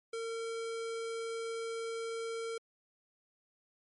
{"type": "tone", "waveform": "square", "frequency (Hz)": 456.1, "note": "A#4", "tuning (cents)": -38, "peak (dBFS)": -37, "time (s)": [0.13, 2.58], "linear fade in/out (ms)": 5, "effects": ["MP3 48 kbps"]}